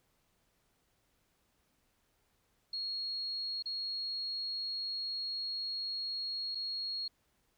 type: tone with dropouts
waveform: sine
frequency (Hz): 4301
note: C8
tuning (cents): +47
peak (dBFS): -35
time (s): 2.73-7.08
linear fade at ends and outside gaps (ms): 5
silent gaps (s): 3.625-3.657 / 6.549-6.553
effects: pink hiss -75 dBFS RMS until 7.57 s